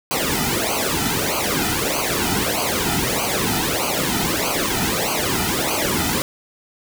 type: noise with flanger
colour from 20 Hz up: pink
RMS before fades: -21 dBFS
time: 0.11-6.22 s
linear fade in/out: 0 ms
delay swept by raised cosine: 0.55 to 1.85 ms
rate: 1.6 Hz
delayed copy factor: -0.95
effects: none